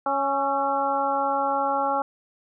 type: harmonic tone with a mistuned harmonic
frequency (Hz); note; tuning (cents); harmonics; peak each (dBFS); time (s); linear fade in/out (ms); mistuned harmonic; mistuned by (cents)
277.2; C#4; 0; 1 / 2 / 3 / 4 / 5; -34 / -28 / -24 / -29 / -29; 0.06-2.02; 2; 5; -42
effects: none